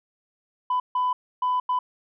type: tone bursts at uneven times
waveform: sine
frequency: 1000 Hz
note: B5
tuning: 21 cents sharp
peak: -19 dBFS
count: 4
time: 0.7-0.8 / 0.95-1.13 / 1.42-1.6 / 1.69-1.79 s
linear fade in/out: 5 ms
effects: tanh soft clip ceiling -18 dBFS